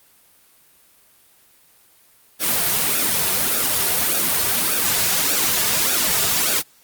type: noise with flanger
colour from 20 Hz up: white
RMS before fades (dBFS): -19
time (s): 2.39-6.63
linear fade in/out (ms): 50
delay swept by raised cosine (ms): 0.96 to 3.86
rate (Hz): 1.7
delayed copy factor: -0.65
effects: white hiss -54 dBFS RMS until 6.83 s + Opus 32 kbps